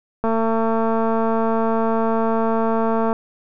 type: click train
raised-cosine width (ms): 1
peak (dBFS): -8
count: 651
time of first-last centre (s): 0.24-3.129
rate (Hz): 225
effects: none